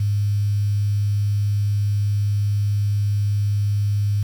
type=tone with quantisation; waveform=sine; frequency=102.4 Hz; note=G#2; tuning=24 cents flat; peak=-17 dBFS; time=0-4.23 s; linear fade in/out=5 ms; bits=7; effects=none